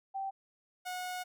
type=tone pair in turn; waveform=sine / sawtooth; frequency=778 / 728.8 Hz; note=G5 / F#5; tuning=-13 / -26 cents; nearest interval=minor second; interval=113 cents; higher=first; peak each=-34 / -33 dBFS; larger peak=second; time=0.14-0.31 / 0.85-1.24 s; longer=second; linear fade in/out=20 ms; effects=none